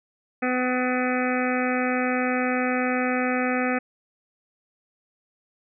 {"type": "harmonic tone with a mistuned harmonic", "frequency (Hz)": 252.3, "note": "B3", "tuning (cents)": 37, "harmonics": [1, 2, 3, 5, 6, 7, 8, 9, 10], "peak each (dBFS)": [-25, -28, -30, -32, -33, -33, -34, -35, -35], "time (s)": [0.42, 3.79], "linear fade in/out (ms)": 10, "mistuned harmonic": 6, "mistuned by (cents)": -21, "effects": []}